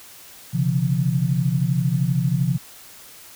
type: tone cluster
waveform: sine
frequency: 128.9 / 141.6 / 171.8 Hz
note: C3 / C#3 / F3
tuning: -26 / +37 / -28 cents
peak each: -22 dBFS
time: 0.53-2.58 s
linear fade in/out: 20 ms
effects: white hiss -44 dBFS RMS until 3.35 s